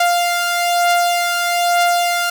sawtooth beating tone pair, 698.5 / 699.6 Hz, F5 / F5, 0 / +3 cents, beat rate 1.1 Hz, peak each -11 / -17 dBFS, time 0-2.3 s, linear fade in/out 5 ms, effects none

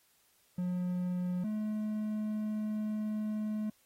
triangle tone pair in turn, 179.7 / 213.7 Hz, F3 / G#3, +50 / +50 cents, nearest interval minor third, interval 300 cents, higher second, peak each -29 / -30 dBFS, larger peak first, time 0.58-1.44 / 1.44-3.7 s, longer second, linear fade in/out 5 ms, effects white hiss -69 dBFS RMS until 3.85 s + AAC 48 kbps

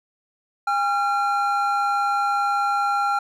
triangle tone pair together, 810.2 / 1372 Hz, G#5 / F6, -43 / -31 cents, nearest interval major sixth, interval 912 cents, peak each -20 dBFS, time 0.67-3.19 s, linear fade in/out 5 ms, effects none

